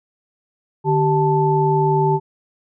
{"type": "tone cluster", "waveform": "sine", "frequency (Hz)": [149.5, 388.3, 880], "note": ["D3", "G4", "A5"], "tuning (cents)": [31, -16, 0], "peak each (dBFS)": -18, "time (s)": [0.84, 2.2], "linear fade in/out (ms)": 50, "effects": []}